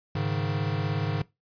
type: chord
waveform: square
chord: Ab suspended fourth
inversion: none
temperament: equal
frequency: 103.83 / 138.59 / 155.56 Hz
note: Ab2 / Db3 / Eb3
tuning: 0 / 0 / 0 cents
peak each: -31 dBFS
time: 0.15-1.22 s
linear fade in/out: 5 ms
effects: noise-tail reverb RT60 0.2 s tail -20 dB re dry + resampled to 11025 Hz